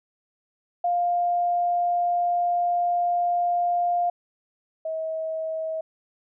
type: tone pair in turn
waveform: sine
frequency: 702 / 640.3 Hz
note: F5 / D#5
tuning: +9 / +49 cents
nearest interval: major second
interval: 160 cents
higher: first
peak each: -20 / -26 dBFS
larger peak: first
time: 0.84-4.1 / 4.85-5.81 s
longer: first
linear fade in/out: 5 ms
effects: none

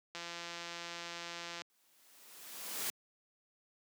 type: click train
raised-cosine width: 0.2 ms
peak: -26 dBFS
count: 252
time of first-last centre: 0.15-1.618 s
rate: 171 Hz
type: noise with exponential growth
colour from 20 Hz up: white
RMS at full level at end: -36 dBFS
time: 1.7-2.9 s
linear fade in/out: 0 ms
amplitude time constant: 260 ms
effects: high-pass 200 Hz 12 dB/octave

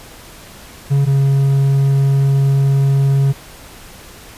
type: tone pair in turn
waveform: triangle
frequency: 139.5 / 137.58 Hz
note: C#3 / C#3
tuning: +11 / -13 cents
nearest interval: unison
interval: 24 cents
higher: first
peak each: -8 dBFS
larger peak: neither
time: 0.9-1.06 / 1.06-3.33 s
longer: second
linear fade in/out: 20 ms
effects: pink hiss -38 dBFS RMS until 4.37 s + resampled to 32000 Hz

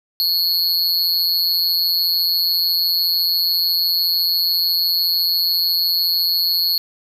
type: tone with amplitude modulation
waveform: square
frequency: 4351 Hz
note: C#8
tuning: 33 cents flat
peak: -12 dBFS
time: 0.2-6.78 s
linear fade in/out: 0 ms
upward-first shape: sine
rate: 174 Hz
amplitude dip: 90%
effects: none

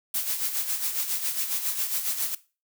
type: noise with tremolo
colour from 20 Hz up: blue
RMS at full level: -26 dBFS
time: 0.14-2.35 s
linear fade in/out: 5 ms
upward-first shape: sine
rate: 7.3 Hz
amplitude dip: 60%
effects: noise-tail reverb RT60 0.3 s tail -17 dB re dry

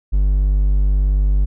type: tone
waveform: triangle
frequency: 49.24 Hz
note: G1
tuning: 8 cents sharp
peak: -10 dBFS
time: 0.12-1.46 s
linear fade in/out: 20 ms
effects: none

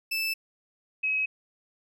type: tone pair in turn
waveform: 30% pulse / sine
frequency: 2637 / 2552 Hz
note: E7 / D#7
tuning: 0 / +43 cents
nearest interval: minor second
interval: 57 cents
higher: first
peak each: -24 dBFS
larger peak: neither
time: 0.11-0.34 / 1.03-1.26 s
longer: neither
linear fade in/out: 10 ms
effects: none

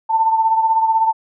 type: beating tone pair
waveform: sine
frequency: 891 / 907 Hz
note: A5 / A#5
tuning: +22 / -48 cents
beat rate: 16 Hz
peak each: -13 / -21 dBFS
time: 0.09-1.13 s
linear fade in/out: 20 ms
effects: none

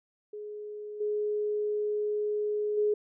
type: tone with level steps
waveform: sine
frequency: 419.5 Hz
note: G#4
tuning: 17 cents sharp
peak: -37 / -27 / -23 dBFS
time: 0.33-2.94 s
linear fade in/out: 5 ms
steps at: 1 / 2.77 s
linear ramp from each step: 10 ms
effects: none

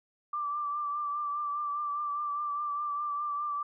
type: tone with vibrato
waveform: sine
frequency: 1174 Hz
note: D6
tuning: 1 cent flat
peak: -30 dBFS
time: 0.33-3.63 s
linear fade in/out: 5 ms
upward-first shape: triangle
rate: 4.9 Hz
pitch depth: 37 cents each way
effects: none

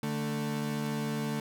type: tone pair together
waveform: 35% pulse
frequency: 147.4 / 221.7 Hz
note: D3 / A3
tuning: +7 / +13 cents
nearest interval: perfect fifth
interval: 706 cents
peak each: -33 / -31 dBFS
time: 0.03-1.4 s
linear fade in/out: 2 ms
effects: none

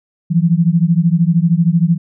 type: beating tone pair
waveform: sine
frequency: 163.5 / 176.5 Hz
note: E3 / F3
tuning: -14 / +19 cents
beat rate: 13 Hz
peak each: -12 / -13 dBFS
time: 0.3-1.98 s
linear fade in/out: 20 ms
effects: none

